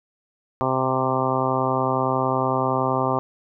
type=harmonic tone with a mistuned harmonic; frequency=130.81 Hz; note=C3; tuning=in tune; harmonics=1 / 2 / 3 / 4 / 5 / 6 / 7 / 8 / 9; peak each=-28 / -28 / -28 / -28 / -28 / -28 / -28 / -28 / -28 dBFS; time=0.61-3.19 s; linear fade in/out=0 ms; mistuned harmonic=1; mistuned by=-17 cents; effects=none